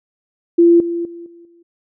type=tone with level steps; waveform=sine; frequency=341.1 Hz; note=F4; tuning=41 cents flat; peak=-6 / -18 / -30 / -39 / -46 dBFS; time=0.58-1.63 s; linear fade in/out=10 ms; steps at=0.8 / 1.05 / 1.26 / 1.45 s; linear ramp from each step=2 ms; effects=none